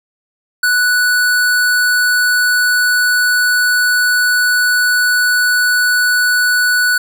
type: tone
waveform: square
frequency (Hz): 1480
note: F#6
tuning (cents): 0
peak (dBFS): -11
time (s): 0.63-6.98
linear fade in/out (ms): 5
effects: none